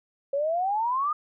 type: exponential sweep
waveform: sine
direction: up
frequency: 544 to 1244.5 Hz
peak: -23 dBFS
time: 0.33-1.13 s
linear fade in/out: 5 ms
effects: none